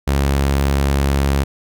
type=tone; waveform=sawtooth; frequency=69.3 Hz; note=C#2; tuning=in tune; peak=-10 dBFS; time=0.07-1.44 s; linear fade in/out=10 ms; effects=none